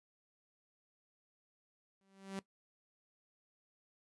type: tone with exponential growth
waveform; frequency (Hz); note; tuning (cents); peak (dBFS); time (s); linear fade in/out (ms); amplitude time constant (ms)
sawtooth; 194.1; G3; -17; -34; 2.01-2.39; 0; 82
effects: noise-tail reverb RT60 0.1 s tail -18 dB re dry + resampled to 24000 Hz